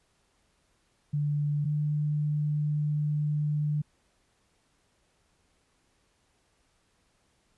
sine tone pair in turn, 146.83 / 149.22 Hz, D3 / D3, 0 / +28 cents, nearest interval unison, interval 28 cents, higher second, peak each -25 dBFS, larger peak neither, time 1.13-1.65 / 1.65-3.82 s, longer second, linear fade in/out 10 ms, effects pink hiss -70 dBFS RMS until 7.57 s + resampled to 24000 Hz

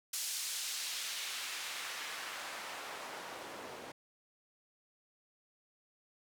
white noise with band-pass filter sweep, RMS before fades -42 dBFS, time 0.13-3.92 s, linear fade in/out 5 ms, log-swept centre 6500 to 440 Hz, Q 0.77, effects none

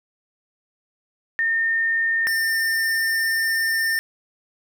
sine / square tone pair in turn, 1821 / 1804.2 Hz, A#6 / A6, -41 / +43 cents, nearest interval unison, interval 16 cents, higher first, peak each -18 / -20 dBFS, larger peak first, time 1.39-2.27 / 2.27-3.99 s, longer second, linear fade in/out 0 ms, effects none

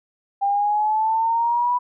sine exponential sweep, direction up, 794 to 987.8 Hz, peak -17 dBFS, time 0.41-1.79 s, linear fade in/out 20 ms, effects none

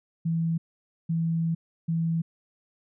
sine tone bursts at uneven times, 164.81 Hz, E3, in tune, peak -23 dBFS, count 3, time 0.25-0.58 / 1.09-1.55 / 1.88-2.22 s, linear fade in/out 10 ms, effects none

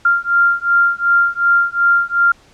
sine beating tone pair, 1391 / 1393.7 Hz, F6 / F6, -7 / -4 cents, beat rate 2.7 Hz, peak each -14 dBFS, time 0.05-2.32 s, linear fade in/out 5 ms, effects pink hiss -49 dBFS RMS until 2.53 s + low-pass 7000 Hz 12 dB/octave

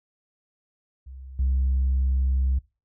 sine tone with level steps, 65.7 Hz, C2, 8 cents sharp, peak -38 / -18 dBFS, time 1.06-2.59 s, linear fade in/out 10 ms, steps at 1.39 s, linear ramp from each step 5 ms, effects noise-tail reverb RT60 0.3 s tail -23 dB re dry + tanh soft clip ceiling -17 dBFS

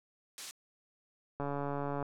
blue noise, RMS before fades -37 dBFS, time 0.38-0.51 s, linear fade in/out 0 ms
click train, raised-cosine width 1 ms, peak -23 dBFS, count 90, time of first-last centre 1.4-2.027 s, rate 142 Hz
effects low-pass 7000 Hz 12 dB/octave

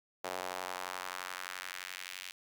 sawtooth tone with high-pass filter sweep, 91.6 Hz, F#2, 17 cents flat, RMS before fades -42 dBFS, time 0.24-2.32 s, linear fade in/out 5 ms, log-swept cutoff 600 to 2600 Hz, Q 1.4, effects none

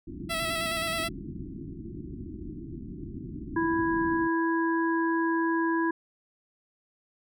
white low-pass noise, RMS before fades -39 dBFS, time 0.07-4.28 s, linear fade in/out 10 ms, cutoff 360 Hz, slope 96 dB/octave
10% pulse tone with vibrato, 659.3 Hz, E5, in tune, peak -20 dBFS, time 0.29-1.09 s, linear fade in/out 20 ms, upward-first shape square, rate 9.4 Hz, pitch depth 24 cents each way
harmonic tone, 330.1 Hz, E4, 2 cents sharp, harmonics 1 / 3 / 5, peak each -25 / -30 / -32 dBFS, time 3.56-5.91 s, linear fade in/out 5 ms
effects none

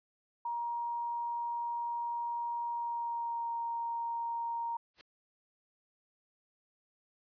sine tone with pitch glide, 944 to 932.6 Hz, A#5 to A#5, +22 to +1 cents, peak -33 dBFS, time 0.45-4.77 s, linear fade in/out 5 ms, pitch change -21 cents, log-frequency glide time 2.69-3.5 s
white noise with exponential growth, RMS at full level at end -45 dBFS, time 4.94-5.01 s, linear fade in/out 0 ms, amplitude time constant 15 ms
effects resampled to 11025 Hz

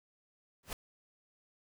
pink noise with exponential growth, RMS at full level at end -35 dBFS, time 0.63-0.73 s, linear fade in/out 2 ms, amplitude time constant 21 ms, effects none

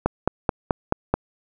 click train, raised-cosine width 1 ms, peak -4 dBFS, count 6, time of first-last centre 0.06-1.14 s, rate 4.63 Hz, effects none

